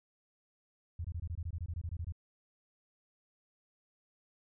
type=tone bursts; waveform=sine; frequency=84.1 Hz; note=E2; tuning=35 cents sharp; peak=-35 dBFS; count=15; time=0.99-2.123 s; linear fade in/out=5 ms; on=55 ms; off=22 ms; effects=none